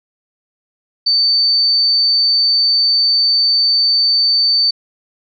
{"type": "tone", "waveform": "sine", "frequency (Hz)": 4560, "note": "C#8", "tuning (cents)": 48, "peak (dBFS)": -10, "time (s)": [1.06, 4.71], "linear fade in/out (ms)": 10, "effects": []}